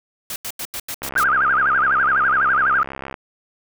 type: noise bursts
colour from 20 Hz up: white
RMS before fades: -28 dBFS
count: 7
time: 0.3-1.236 s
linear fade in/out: 2 ms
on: 60 ms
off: 86 ms
type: click train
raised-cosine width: 0.5 ms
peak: -15 dBFS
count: 144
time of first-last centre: 1.02-3.142 s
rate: 67.4 Hz
type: tone with vibrato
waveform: sine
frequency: 1396.9 Hz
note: F6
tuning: in tune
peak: -14 dBFS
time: 1.16-2.83 s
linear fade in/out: 0 ms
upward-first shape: sine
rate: 12 Hz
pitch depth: 260 cents each way
effects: none